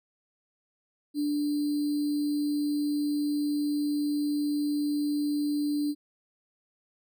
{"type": "tone with sample-and-hold", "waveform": "sine", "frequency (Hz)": 293.7, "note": "D4", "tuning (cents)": 0, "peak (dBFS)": -25, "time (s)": [1.14, 5.95], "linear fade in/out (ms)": 50, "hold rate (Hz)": 4410, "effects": []}